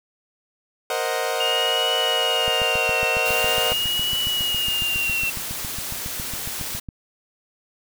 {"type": "chord", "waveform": "sawtooth", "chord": "C half-diminished seventh", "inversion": "third", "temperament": "equal", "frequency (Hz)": [466.2, 523.3, 622.3, 740], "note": ["Bb4", "C5", "Eb5", "Gb5"], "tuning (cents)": [0, 0, 0, 0], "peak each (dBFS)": -24, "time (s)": [0.9, 3.73], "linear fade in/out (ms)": 2}
{"type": "tone with vibrato", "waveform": "sine", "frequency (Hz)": 2827, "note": "F7", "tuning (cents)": 20, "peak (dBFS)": -21, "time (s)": [1.4, 5.3], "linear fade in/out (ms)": 5, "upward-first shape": "triangle", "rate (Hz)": 0.45, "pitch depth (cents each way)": 74}
{"type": "click train", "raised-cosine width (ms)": 5, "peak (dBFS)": -21, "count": 33, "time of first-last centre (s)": [2.48, 6.888], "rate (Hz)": 7.26}
{"type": "noise", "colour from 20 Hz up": "white", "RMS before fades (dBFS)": -30, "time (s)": [3.25, 6.8], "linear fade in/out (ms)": 10}
{"effects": []}